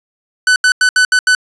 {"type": "tone bursts at uneven times", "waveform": "45% pulse", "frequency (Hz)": 1500, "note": "F#6", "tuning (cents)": 23, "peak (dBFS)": -7, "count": 6, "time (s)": [[0.47, 0.56], [0.64, 0.72], [0.81, 0.89], [0.96, 1.05], [1.12, 1.19], [1.27, 1.35]], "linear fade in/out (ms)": 2, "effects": ["resampled to 24000 Hz", "7-bit"]}